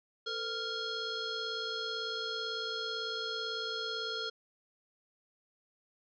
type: tone with frequency modulation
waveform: sine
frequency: 2341 Hz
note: D7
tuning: 6 cents flat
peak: -34 dBFS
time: 0.26-4.3 s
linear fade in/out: 10 ms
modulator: 948 Hz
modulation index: 2.4
effects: none